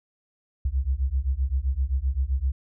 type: beating tone pair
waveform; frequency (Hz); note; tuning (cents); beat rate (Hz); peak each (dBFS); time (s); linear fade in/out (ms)
sine; 62.7 / 70.4; B1 / C#2; +27 / +27; 7.7; -25; 0.65-2.52; 5
effects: none